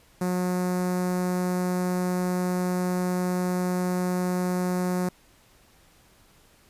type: tone with notch filter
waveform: sawtooth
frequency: 181 Hz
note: F#3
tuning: 38 cents flat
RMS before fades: -26 dBFS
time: 0.21-5.09 s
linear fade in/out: 5 ms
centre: 3100 Hz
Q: 0.61
effects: pink hiss -58 dBFS RMS until 6.69 s + resampled to 32000 Hz